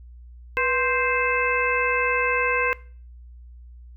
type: harmonic tone with a mistuned harmonic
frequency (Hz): 523.3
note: C5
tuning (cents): 0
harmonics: 1 / 2 / 3 / 4 / 5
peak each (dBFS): -26 / -26 / -26 / -26 / -26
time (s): 0.57-2.73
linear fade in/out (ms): 0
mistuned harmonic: 1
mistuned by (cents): -110
effects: noise-tail reverb RT60 0.4 s tail -20 dB re dry + added 60 Hz sine -41 dBFS peak until 3.96 s